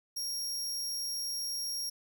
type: tone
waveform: sawtooth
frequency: 5588 Hz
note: F8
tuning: in tune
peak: -31 dBFS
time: 0.16-1.9 s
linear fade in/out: 10 ms
effects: none